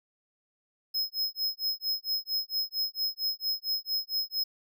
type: tone with tremolo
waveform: square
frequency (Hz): 5130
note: E8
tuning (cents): -48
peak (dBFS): -26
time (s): 0.94-4.44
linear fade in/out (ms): 10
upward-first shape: sine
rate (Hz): 4.4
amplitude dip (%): 100
effects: none